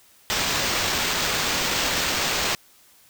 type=noise with sample-and-hold; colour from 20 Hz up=white; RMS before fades=-24 dBFS; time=0.3-2.55 s; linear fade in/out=0 ms; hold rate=11025 Hz; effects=white hiss -55 dBFS RMS until 3.09 s